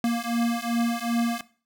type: beating tone pair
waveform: square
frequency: 233.1 / 235.7 Hz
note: A#3 / A#3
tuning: 0 / +19 cents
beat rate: 2.6 Hz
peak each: -27 dBFS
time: 0.04-1.41 s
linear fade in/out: 2 ms
effects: noise-tail reverb RT60 0.4 s tail -18 dB re dry